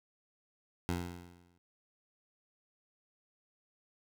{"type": "tone with exponential decay", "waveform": "15% pulse", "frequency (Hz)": 87.8, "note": "F2", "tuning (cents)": 10, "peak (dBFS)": -24, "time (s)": [0.89, 1.58], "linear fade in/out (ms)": 0, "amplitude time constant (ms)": 150, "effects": []}